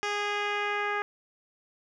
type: tone with low-pass filter sweep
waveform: 10% pulse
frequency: 411.8 Hz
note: G#4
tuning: 15 cents flat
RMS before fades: -30 dBFS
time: 0.03-1.02 s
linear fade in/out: 0 ms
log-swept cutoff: 4800 to 1800 Hz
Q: 1.4
effects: none